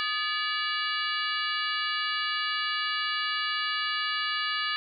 harmonic tone with a mistuned harmonic, 574 Hz, D5, 40 cents flat, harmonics 2 / 3 / 4 / 5 / 6 / 7 / 8, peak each -33 / -32 / -37 / -33 / -39 / -37 / -38 dBFS, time 0-4.76 s, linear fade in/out 0 ms, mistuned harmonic 2, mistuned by +130 cents, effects none

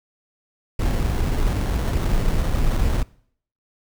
brown noise with sample-and-hold, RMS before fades -20 dBFS, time 0.79-3.03 s, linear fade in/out 5 ms, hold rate 2450 Hz, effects noise-tail reverb RT60 0.6 s tail -22 dB re dry

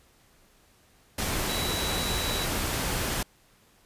sine tone in noise, 3920 Hz, B7, 14 cents flat, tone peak -33 dBFS, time 1.49-2.45 s, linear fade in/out 5 ms, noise pink, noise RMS -29 dBFS, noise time 1.18-3.23 s, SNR -7 dB, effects pink hiss -61 dBFS RMS until 3.85 s + resampled to 32000 Hz

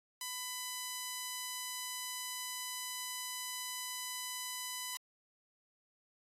5% pulse tone, 1000 Hz, B5, 21 cents sharp, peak -27 dBFS, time 0.21-4.97 s, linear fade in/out 2 ms, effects AAC 48 kbps

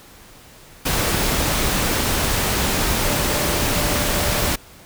sine tone in noise, 587.3 Hz, D5, in tune, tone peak -30 dBFS, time 3.04-4.5 s, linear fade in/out 10 ms, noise pink, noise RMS -20 dBFS, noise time 0.85-4.56 s, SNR -13 dB, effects pink hiss -45 dBFS RMS until 4.85 s

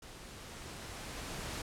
pink noise with level ramp, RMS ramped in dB -51 to -40 dBFS, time 0.02-1.62 s, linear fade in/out 5 ms, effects low-pass 10000 Hz 12 dB/octave

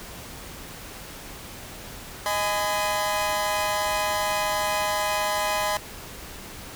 sawtooth chord, G# minor, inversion second, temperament equal with one note detuned, 622.3 / 830.6 / 1010.9 Hz, D#5 / G#5 / B5, 0 / 0 / +40 cents, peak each -24 dBFS, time 2.26-5.77 s, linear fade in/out 0 ms, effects pink hiss -40 dBFS RMS until 6.75 s

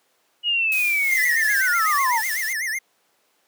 sine linear sweep, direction down, 2910 to 860 Hz, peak -18 dBFS, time 0.43-2.22 s, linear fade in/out 50 ms
blue noise with tremolo, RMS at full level -30 dBFS, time 0.72-2.53 s, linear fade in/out 0 ms, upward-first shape sine, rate 2.7 Hz, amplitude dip 35%
square tone with vibrato, 1920 Hz, B6, 49 cents flat, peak -24 dBFS, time 1.11-2.79 s, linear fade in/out 10 ms, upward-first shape sine, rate 8 Hz, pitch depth 190 cents each way
effects pink hiss -64 dBFS RMS until 3.47 s + high-pass 400 Hz 12 dB/octave

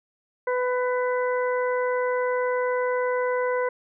harmonic tone, 499.1 Hz, B4, 18 cents sharp, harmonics 1 / 2 / 3 / 4, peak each -23 / -29 / -33 / -35 dBFS, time 0.47-3.69 s, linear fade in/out 5 ms, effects none

